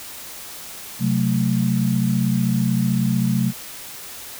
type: chord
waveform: sine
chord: F# diminished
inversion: second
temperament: equal with one note detuned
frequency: 130.81 / 184.14 / 220 Hz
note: C3 / F#3 / A3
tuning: 0 / -8 / 0 cents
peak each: -21 dBFS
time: 0.99-3.53 s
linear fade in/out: 50 ms
effects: white hiss -36 dBFS RMS until 4.39 s